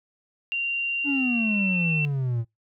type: tone with pitch glide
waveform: sine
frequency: 2768 to 2697 Hz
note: F7 to E7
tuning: -16 to +39 cents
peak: -24 dBFS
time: 0.52-2.05 s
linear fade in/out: 0 ms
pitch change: -45 cents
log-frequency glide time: 1.18-1.67 s
type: exponential sweep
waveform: triangle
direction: down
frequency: 293.7 to 112 Hz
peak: -21 dBFS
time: 1.04-2.45 s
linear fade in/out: 50 ms
effects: noise-tail reverb RT60 0.2 s tail -26 dB re dry